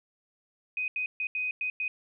sine tone bursts at uneven times, 2503 Hz, D#7, 10 cents sharp, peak -28 dBFS, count 6, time 0.77-0.88 / 0.96-1.06 / 1.2-1.27 / 1.35-1.51 / 1.61-1.7 / 1.8-1.88 s, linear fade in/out 2 ms, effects none

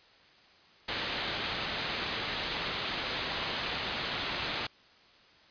white low-pass noise, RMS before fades -35 dBFS, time 0.88-4.67 s, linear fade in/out 5 ms, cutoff 4400 Hz, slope 48 dB/octave, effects white hiss -59 dBFS RMS until 5.5 s + resampled to 11025 Hz

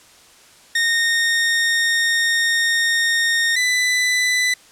sawtooth tone pair in turn, 1845 / 1995.4 Hz, A#6 / B6, -18 / +17 cents, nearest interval minor second, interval 135 cents, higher second, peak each -12 dBFS, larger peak neither, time 0.75-3.56 / 3.56-4.54 s, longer first, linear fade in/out 5 ms, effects white hiss -48 dBFS RMS until 4.71 s + low-pass 9000 Hz 12 dB/octave

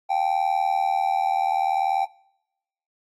triangle tone with amplitude modulation, 780 Hz, G5, 9 cents flat, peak -14 dBFS, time 0.09-2.06 s, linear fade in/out 20 ms, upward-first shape sine, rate 80.5 Hz, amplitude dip 85%, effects noise-tail reverb RT60 0.9 s tail -25 dB re dry + AAC 48 kbps

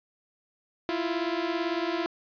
sawtooth beating tone pair, 329.6 / 347.6 Hz, E4 / F4, 0 / -8 cents, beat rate 18 Hz, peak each -26 dBFS, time 0.89-2.06 s, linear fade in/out 0 ms, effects resampled to 11025 Hz + 8-bit

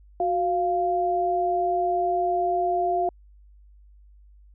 sine tone pair together, 367.2 / 696 Hz, F#4 / F5, -13 / -6 cents, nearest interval major seventh, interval 1107 cents, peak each -26 / -22 dBFS, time 0.2-3.09 s, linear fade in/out 2 ms, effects added 50 Hz sine -49 dBFS peak until 4.54 s

